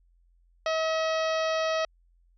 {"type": "harmonic tone", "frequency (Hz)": 640, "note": "D#5", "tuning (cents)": 49, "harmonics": [1, 2, 3, 4, 5, 6, 7, 8, 9], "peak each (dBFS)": [-26, -32, -36, -38, -40, -42, -43, -44, -45], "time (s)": [0.66, 1.85], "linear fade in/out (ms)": 2, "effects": ["added 43 Hz sine -60 dBFS peak until 2.37 s"]}